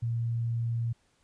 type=tone; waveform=sine; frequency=116.54 Hz; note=A#2; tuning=in tune; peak=-27 dBFS; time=0.02-0.93 s; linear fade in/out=10 ms; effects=pink hiss -69 dBFS RMS until 1.23 s + resampled to 22050 Hz